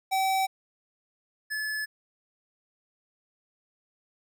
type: tone pair in turn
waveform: square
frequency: 767 / 1721.9 Hz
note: G5 / A6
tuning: -38 / -38 cents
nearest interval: octave + major second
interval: 1400 cents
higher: second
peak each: -24 / -30 dBFS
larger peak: first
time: 0.11-0.47 / 1.5-1.86 s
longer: neither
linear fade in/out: 20 ms
effects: none